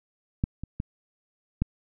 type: clicks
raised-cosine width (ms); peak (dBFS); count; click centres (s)
5; -11 / -22 / -17 / -11; 4; 0.439 / 0.636 / 0.801 / 1.62
effects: none